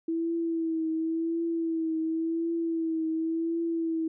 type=tone with vibrato; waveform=sine; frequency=327.2 Hz; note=E4; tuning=13 cents flat; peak=-26 dBFS; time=0.08-4.08 s; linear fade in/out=5 ms; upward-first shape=triangle; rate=0.92 Hz; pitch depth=44 cents each way; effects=none